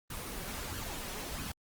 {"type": "noise with flanger", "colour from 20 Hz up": "pink", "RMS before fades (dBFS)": -40, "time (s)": [0.1, 1.52], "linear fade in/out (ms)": 5, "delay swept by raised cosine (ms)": [0.65, 5.35], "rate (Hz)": 1.5, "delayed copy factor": 0.5, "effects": ["Opus 24 kbps"]}